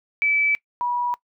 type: tone pair in turn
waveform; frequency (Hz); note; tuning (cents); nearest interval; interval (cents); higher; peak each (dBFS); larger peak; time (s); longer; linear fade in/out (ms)
sine; 2306 / 970.7; D7 / B5; -32 / -30; octave + minor third; 1498; first; -17 / -21; first; 0.22-0.55 / 0.81-1.14; neither; 0
effects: noise-tail reverb RT60 0.1 s tail -21 dB re dry